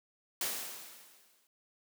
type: noise with exponential decay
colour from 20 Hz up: white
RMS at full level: -33 dBFS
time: 0.41-1.47 s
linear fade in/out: 2 ms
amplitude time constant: 230 ms
effects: high-pass 200 Hz 12 dB/octave